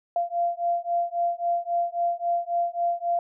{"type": "beating tone pair", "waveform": "sine", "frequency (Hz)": [689, 692.7], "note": ["F5", "F5"], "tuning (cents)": [-24, -14], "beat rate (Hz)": 3.7, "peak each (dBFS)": -26, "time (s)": [0.16, 3.19], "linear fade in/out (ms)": 2, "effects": []}